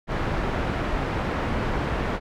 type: low-pass noise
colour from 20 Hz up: pink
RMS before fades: -26 dBFS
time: 0.07-2.2 s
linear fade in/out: 50 ms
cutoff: 1800 Hz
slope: 12 dB/octave
effects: none